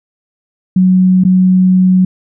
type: tone with dropouts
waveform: sine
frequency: 185 Hz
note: F#3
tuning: in tune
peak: -5 dBFS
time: 0.76-2.05 s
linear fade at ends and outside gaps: 5 ms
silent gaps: 1.238-1.249 s
effects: none